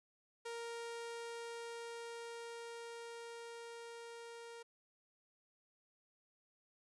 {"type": "tone with level ramp", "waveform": "sawtooth", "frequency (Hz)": 466.2, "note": "A#4", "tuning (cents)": 0, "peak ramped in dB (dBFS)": [-39, -46], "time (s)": [0.45, 4.63], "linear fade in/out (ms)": 10, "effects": ["resampled to 24000 Hz"]}